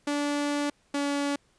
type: tone pair in turn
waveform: sawtooth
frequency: 290 / 284.5 Hz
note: D4 / C#4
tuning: -22 / +45 cents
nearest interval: unison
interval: 33 cents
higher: first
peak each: -22 dBFS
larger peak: neither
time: 0.07-0.7 / 0.94-1.36 s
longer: first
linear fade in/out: 5 ms
effects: pink hiss -66 dBFS RMS until 1.58 s + resampled to 22050 Hz